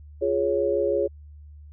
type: chord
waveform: sine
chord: Db major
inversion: first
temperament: equal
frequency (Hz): 349.2 / 415.3 / 554.4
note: F4 / Ab4 / Db5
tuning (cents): 0 / 0 / 0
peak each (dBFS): -27 / -24 / -24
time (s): 0.21-1.08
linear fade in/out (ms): 20
effects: added 74 Hz sine -42 dBFS peak until 1.72 s